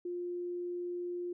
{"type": "tone", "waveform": "sine", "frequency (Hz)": 352.6, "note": "F4", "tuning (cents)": 17, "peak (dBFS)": -35, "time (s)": [0.05, 1.33], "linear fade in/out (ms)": 5, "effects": []}